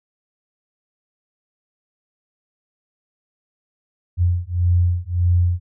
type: beating tone pair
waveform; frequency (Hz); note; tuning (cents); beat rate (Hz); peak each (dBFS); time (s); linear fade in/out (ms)
sine; 87.31 / 89.01; F2 / F2; 0 / +33; 1.7; -18; 4.17-5.6; 50
effects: none